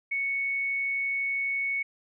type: tone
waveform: sine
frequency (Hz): 2217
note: C#7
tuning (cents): 0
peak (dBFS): -26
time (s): 0.11-1.83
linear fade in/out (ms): 10
effects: none